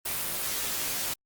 white noise with comb filter, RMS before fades -31 dBFS, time 0.05-1.14 s, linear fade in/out 10 ms, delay 16 ms, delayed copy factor -0.85, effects Opus 32 kbps

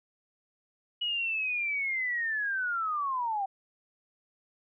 sine linear sweep, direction down, 2927 to 760 Hz, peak -28 dBFS, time 1.01-3.46 s, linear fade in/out 10 ms, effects none

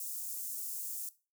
white high-pass noise, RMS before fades -40 dBFS, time 0-1.09 s, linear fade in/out 2 ms, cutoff 6900 Hz, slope 24 dB/octave, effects noise-tail reverb RT60 0.3 s tail -17 dB re dry

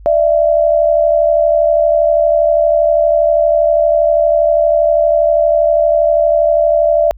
sine tone pair together, 594.5 / 667 Hz, D5 / E5, +21 / +20 cents, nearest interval major second, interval 199 cents, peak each -11 dBFS, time 0.06-7.11 s, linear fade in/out 0 ms, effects added 50 Hz sine -33 dBFS peak until 7.17 s

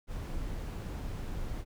brown noise, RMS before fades -37 dBFS, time 0.07-1.65 s, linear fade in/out 50 ms, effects none

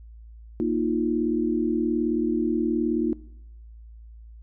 sine chord, Bb suspended fourth, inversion none, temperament just, 233.1 / 310.8 / 349.6 Hz, Bb3 / Eb4 / F4, 0 / -2 / +2 cents, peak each -26 dBFS, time 0.6-3.13 s, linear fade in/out 0 ms, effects noise-tail reverb RT60 0.8 s tail -21 dB re dry + added 56 Hz sine -42 dBFS peak until 4.42 s

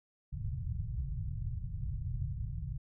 white low-pass noise, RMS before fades -37 dBFS, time 0.32-2.78 s, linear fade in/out 10 ms, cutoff 140 Hz, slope 48 dB/octave, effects none

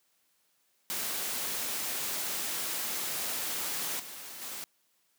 white noise with level steps, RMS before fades -34 / -44 / -40 dBFS, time 0.9-4.64 s, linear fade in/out 0 ms, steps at 3.99 / 4.41 s, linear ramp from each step 10 ms, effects white hiss -72 dBFS RMS until 5.18 s + high-pass 150 Hz 12 dB/octave

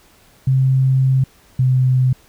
sine tone pair in turn, 132.1 / 128.71 Hz, C3 / C3, +17 / -28 cents, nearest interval unison, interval 45 cents, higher first, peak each -11 dBFS, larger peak neither, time 0.47-1.24 / 1.59-2.13 s, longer first, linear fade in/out 5 ms, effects pink hiss -51 dBFS RMS until 2.28 s

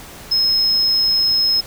triangle tone, 5160 Hz, E8, 38 cents flat, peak -12 dBFS, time 0.31-1.61 s, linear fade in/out 10 ms, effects pink hiss -37 dBFS RMS until 1.66 s

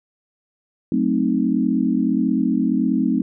sine chord, F# diminished seventh, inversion none, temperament equal, 185 / 220 / 261.6 / 311.1 Hz, F#3 / A3 / C4 / Eb4, 0 / 0 / 0 / 0 cents, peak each -24 / -21 / -20 / -23 dBFS, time 0.92-3.22 s, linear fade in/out 2 ms, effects none

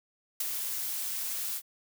blue noise with ADSR envelope, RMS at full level -29 dBFS, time 0.4-1.62 s, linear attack 6 ms, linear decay 22 ms, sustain -5 dB, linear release 62 ms, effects none

